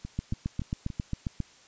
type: two click trains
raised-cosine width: 5 ms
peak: -24 / -17 dBFS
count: 4 / 10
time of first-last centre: 0.05-0.902 / 0.19-1.403 s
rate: 3.52 / 7.42 Hz
effects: white hiss -56 dBFS RMS until 1.67 s + resampled to 16000 Hz